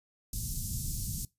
pink band-stop noise, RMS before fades -35 dBFS, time 0.33-1.25 s, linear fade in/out 2 ms, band 180 to 5800 Hz, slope 24 dB/octave, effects noise-tail reverb RT60 0.2 s tail -21 dB re dry + resampled to 32000 Hz

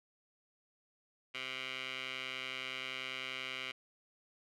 15% pulse tone with band-pass filter, 130.4 Hz, C3, 5 cents flat, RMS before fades -42 dBFS, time 1.34-3.72 s, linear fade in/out 10 ms, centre 2600 Hz, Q 3.8, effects none

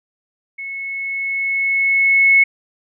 sine tone with level ramp, 2194 Hz, C#7, 18 cents flat, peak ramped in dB -26 to -7 dBFS, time 0.58-2.44 s, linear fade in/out 10 ms, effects none

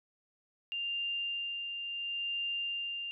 sine tone with tremolo, 2794 Hz, F7, in tune, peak -32 dBFS, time 0.72-3.11 s, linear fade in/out 0 ms, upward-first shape sine, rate 0.72 Hz, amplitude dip 40%, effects none

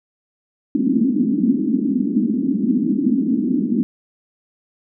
white band-pass noise, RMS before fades -18 dBFS, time 0.75-3.83 s, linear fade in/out 0 ms, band 210 to 280 Hz, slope 48 dB/octave, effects none

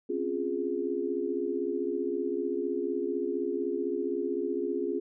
sine chord, Db major seventh, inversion third, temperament equal with one note detuned, 261.6 / 277.2 / 351.3 / 415.3 Hz, C4 / Db4 / F4 / Ab4, 0 / 0 / +10 / 0 cents, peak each -37 / -36 / -32 / -32 dBFS, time 0.09-5 s, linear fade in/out 10 ms, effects none

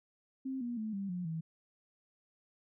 sine tone with pitch steps, 264.6 / 239.9 / 217.4 / 197.08 / 178.65 / 161.94 Hz, C4 / A#3 / A3 / G3 / F3 / E3, +20 / +50 / -21 / +10 / +40 / -30 cents, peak -35 dBFS, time 0.45-1.41 s, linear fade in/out 10 ms, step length 160 ms, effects none

